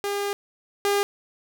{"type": "tone pair in turn", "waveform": "sawtooth", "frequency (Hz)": [404, 404], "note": ["G#4", "G#4"], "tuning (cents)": [-48, -48], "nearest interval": "unison", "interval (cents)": 0, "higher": "neither", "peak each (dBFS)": [-21, -16], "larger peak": "second", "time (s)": [[0.04, 0.33], [0.85, 1.03]], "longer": "first", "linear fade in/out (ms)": 0, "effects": []}